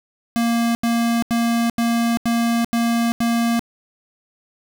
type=tone bursts; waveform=square; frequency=233.1 Hz; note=A#3; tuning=in tune; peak=-17 dBFS; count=7; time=0.36-3.594 s; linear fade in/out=0 ms; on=390 ms; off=84 ms; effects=none